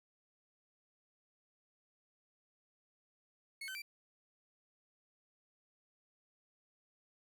30% pulse tone with pitch steps, 2194 / 1534 / 2345 Hz, C#7 / G6 / D7, -18 / -38 / -3 cents, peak -40 dBFS, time 3.61-3.82 s, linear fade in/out 5 ms, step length 70 ms, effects none

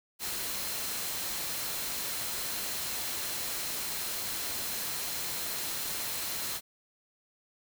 sine tone in noise, 4129 Hz, C8, 24 cents flat, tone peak -45 dBFS, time 0.19-6.61 s, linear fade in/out 50 ms, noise white, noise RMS -35 dBFS, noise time 0.19-6.61 s, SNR -13 dB, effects none

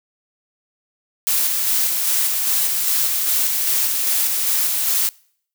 blue noise with tremolo, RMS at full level -18 dBFS, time 1.27-5.09 s, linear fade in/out 0 ms, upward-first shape square, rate 2.5 Hz, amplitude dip 25%, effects noise-tail reverb RT60 0.6 s tail -25 dB re dry

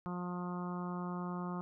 harmonic tone, 178 Hz, F3, 33 cents sharp, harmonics 1 / 2 / 3 / 4 / 5 / 6 / 7 / 8, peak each -38 / -46 / -53 / -50 / -49 / -48 / -48 / -59 dBFS, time 0.06-1.61 s, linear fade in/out 0 ms, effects none

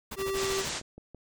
pink noise with tremolo, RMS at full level -37 dBFS, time 0.11-0.72 s, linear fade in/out 5 ms, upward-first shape sine, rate 13 Hz, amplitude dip 100%
square tone, 388.5 Hz, G4, 16 cents flat, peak -30 dBFS, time 0.16-0.65 s, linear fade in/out 50 ms
white low-pass noise, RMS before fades -35 dBFS, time 0.34-0.82 s, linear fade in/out 50 ms, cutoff 8000 Hz, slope 48 dB/octave
click train, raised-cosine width 2 ms, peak -32 dBFS, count 5, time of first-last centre 0.48-1.147 s, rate 6 Hz
effects none

